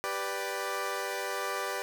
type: chord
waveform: 15% pulse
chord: G major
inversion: none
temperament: equal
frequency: 392 / 493.9 / 587.3 Hz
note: G4 / B4 / D5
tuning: 0 / 0 / 0 cents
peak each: -30 dBFS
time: 0.04-1.82 s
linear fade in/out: 0 ms
effects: none